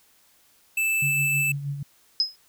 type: tone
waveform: square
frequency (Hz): 2637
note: E7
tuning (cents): 0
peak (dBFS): -22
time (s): 0.77-1.52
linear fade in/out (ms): 5
type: tone with tremolo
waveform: sine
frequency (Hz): 141.7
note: C#3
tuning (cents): +38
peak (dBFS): -25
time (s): 1.02-1.83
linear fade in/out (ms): 5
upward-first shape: sine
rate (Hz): 6.3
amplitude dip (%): 55
type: tone with exponential decay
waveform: sine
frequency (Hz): 5090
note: D#8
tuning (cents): +39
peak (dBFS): -15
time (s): 2.2-2.36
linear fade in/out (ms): 1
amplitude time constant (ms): 34
effects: white hiss -60 dBFS RMS until 2.48 s